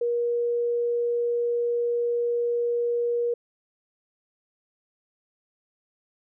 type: tone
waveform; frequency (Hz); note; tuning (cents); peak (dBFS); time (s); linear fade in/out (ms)
sine; 475.9; A#4; +36; -22; 0.01-3.34; 5
effects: none